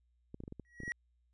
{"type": "clicks", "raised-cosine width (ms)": 3, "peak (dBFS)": -32, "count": 9, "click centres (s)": [0.344, 0.404, 0.437, 0.479, 0.524, 0.597, 0.803, 0.834, 0.879]}
{"type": "tone with exponential growth", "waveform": "triangle", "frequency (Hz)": 1911, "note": "A#6", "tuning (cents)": 43, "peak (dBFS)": -31, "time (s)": [0.65, 0.92], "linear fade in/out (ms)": 0, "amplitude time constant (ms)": 58}
{"effects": ["added 60 Hz sine -70 dBFS peak until 1.33 s", "resampled to 22050 Hz"]}